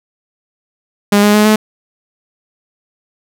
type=tone with pitch steps; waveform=sawtooth; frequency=204 / 207.6 / 211.2 / 214.9 Hz; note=G#3 / G#3 / G#3 / A3; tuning=-31 / 0 / +29 / -41 cents; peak=-3 dBFS; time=1.12-1.56 s; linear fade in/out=5 ms; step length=110 ms; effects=none